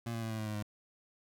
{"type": "tone with pitch steps", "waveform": "25% pulse", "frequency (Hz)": [116.54, 114.47, 112.44, 110.44, 108.48, 106.56, 104.67], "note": ["A#2", "A#2", "A2", "A2", "A2", "G#2", "G#2"], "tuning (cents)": [0, -31, 38, 7, -24, 45, 14], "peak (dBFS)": -32, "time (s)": [0.06, 0.627], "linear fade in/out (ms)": 5, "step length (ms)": 81, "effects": []}